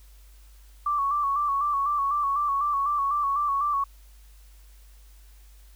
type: tone with vibrato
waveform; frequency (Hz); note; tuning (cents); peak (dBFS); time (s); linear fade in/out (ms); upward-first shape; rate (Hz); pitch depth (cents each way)
sine; 1142; D6; -49; -22; 0.86-3.84; 5; square; 4; 49
effects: added 50 Hz sine -48 dBFS peak until 5.75 s + white hiss -60 dBFS RMS until 5.75 s